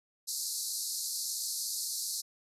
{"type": "band-pass noise", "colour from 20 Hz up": "pink", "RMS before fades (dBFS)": -36, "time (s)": [0.27, 2.22], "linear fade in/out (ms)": 20, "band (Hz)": [4100, 13000], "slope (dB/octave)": 96, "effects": []}